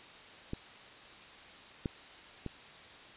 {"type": "clicks", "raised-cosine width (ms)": 3, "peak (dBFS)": [-23, -20, -25], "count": 3, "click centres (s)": [0.534, 1.858, 2.463], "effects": ["white hiss -52 dBFS RMS until 3.16 s", "resampled to 8000 Hz"]}